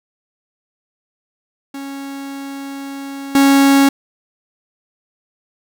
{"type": "tone with level steps", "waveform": "45% pulse", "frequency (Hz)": 275.9, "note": "C#4", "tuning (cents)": -8, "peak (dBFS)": [-26, -8], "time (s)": [1.74, 3.89], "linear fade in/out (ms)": 5, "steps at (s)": 3.35, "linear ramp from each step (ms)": 2, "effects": []}